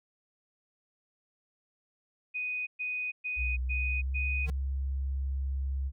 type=tone bursts; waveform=sine; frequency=2491 Hz; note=D#7; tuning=1 cent sharp; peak=-31 dBFS; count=5; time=2.34-4.47 s; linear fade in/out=20 ms; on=330 ms; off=120 ms
type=tone with pitch glide; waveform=sine; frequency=62.3 to 67.55 Hz; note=B1 to C#2; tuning=+16 to -44 cents; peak=-29 dBFS; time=3.36-5.92 s; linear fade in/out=50 ms; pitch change=+140 cents; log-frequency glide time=3.49-4.25 s
type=tone with exponential growth; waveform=square; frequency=152.1 Hz; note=D#3; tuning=39 cents flat; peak=-33 dBFS; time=4.42-4.5 s; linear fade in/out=2 ms; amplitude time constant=17 ms
effects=none